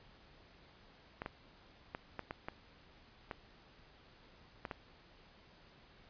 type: clicks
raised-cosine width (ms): 0.5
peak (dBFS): -25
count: 9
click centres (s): 1.219 / 1.261 / 1.949 / 2.193 / 2.309 / 2.485 / 3.312 / 4.652 / 4.712
effects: pink hiss -62 dBFS RMS until 6.09 s + resampled to 11025 Hz